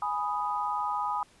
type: chord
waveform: sine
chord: G# minor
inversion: none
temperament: equal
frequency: 830.6 / 987.8 / 1244.5 Hz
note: G#5 / B5 / D#6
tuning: 0 / 0 / 0 cents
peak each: -32 dBFS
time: 0.02-1.23 s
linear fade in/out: 2 ms
effects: pink hiss -60 dBFS RMS until 1.4 s + resampled to 24000 Hz